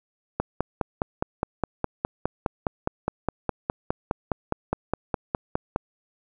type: click train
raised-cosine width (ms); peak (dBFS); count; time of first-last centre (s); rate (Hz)
1; -9; 27; 0.4-5.761; 4.85
effects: none